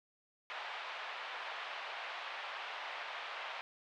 pink band-pass noise, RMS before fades -44 dBFS, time 0.5-3.61 s, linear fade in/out 0 ms, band 700 to 3400 Hz, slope 24 dB/octave, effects none

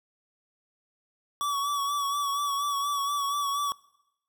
square tone with vibrato, 1137 Hz, C#6, 44 cents sharp, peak -27 dBFS, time 1.41-3.72 s, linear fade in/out 0 ms, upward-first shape sine, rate 4.2 Hz, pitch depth 38 cents each way, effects noise-tail reverb RT60 0.9 s tail -23 dB re dry

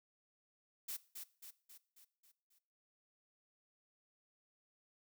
blue noise with echo, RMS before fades -43 dBFS, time 0.88-0.97 s, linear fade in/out 10 ms, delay 270 ms, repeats 6, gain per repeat -5 dB, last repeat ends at 2.59 s, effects noise-tail reverb RT60 0.5 s tail -19 dB re dry

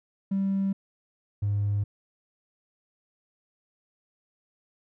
triangle tone pair in turn, 194.9 / 102.12 Hz, G3 / G#2, -10 / -29 cents, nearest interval major seventh, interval 1119 cents, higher first, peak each -20 dBFS, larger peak neither, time 0.31-0.73 / 1.42-1.84 s, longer neither, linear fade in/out 10 ms, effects tanh soft clip ceiling -20 dBFS

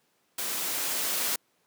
white noise with level ramp, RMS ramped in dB -32 to -28 dBFS, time 0.38-1.36 s, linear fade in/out 5 ms, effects pink hiss -70 dBFS RMS until 1.66 s + high-pass 200 Hz 12 dB/octave

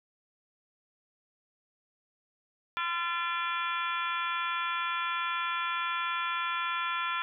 harmonic tone with a mistuned harmonic, 341.3 Hz, F4, 40 cents flat, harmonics 3 / 4 / 5 / 6 / 7 / 8 / 9 / 10, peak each -35 / -33 / -38 / -47 / -37 / -45 / -46 / -41 dBFS, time 2.77-7.22 s, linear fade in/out 0 ms, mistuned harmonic 5, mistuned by +37 cents, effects none

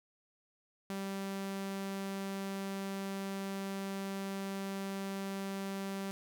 sawtooth tone, 195.3 Hz, G3, 6 cents flat, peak -33 dBFS, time 0.9-6.11 s, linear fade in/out 0 ms, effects none

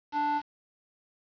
square tone with band-pass filter, 293.7 Hz, D4, in tune, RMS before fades -28 dBFS, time 0.12-0.42 s, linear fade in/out 50 ms, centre 940 Hz, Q 3.5, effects resampled to 11025 Hz + 8-bit

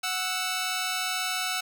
10% pulse tone pair together, 740 / 1318.5 Hz, F#5 / E6, 0 / 0 cents, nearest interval minor seventh, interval 1000 cents, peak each -22 dBFS, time 0.03-1.61 s, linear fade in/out 10 ms, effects none

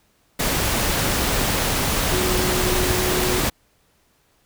sine tone in noise, 365.7 Hz, F#4, 20 cents flat, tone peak -24 dBFS, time 2.11-3.4 s, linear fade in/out 10 ms, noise pink, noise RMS -21 dBFS, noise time 0.39-3.5 s, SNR -6 dB, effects pink hiss -62 dBFS RMS until 4.45 s

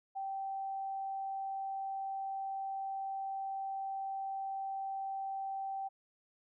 sine tone, 778 Hz, G5, 13 cents flat, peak -36 dBFS, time 0.15-5.89 s, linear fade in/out 20 ms, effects none

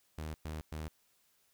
sawtooth tone bursts, 77.8 Hz, D#2, in tune, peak -35 dBFS, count 3, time 0.18-0.88 s, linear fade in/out 0 ms, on 160 ms, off 110 ms, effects white hiss -72 dBFS RMS until 1.53 s

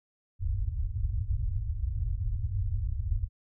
white low-pass noise, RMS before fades -30 dBFS, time 0.39-3.29 s, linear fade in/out 50 ms, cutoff 110 Hz, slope 96 dB/octave, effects none

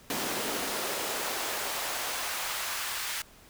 pink noise with high-pass filter sweep, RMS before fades -33 dBFS, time 0.1-3.22 s, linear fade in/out 2 ms, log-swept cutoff 240 to 1500 Hz, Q 0.9, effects pink hiss -55 dBFS RMS until 3.49 s

